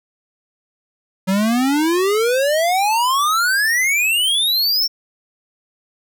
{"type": "exponential sweep", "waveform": "square", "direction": "up", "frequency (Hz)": [185, 5540], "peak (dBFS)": -15, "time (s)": [1.27, 4.88], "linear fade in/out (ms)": 20, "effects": []}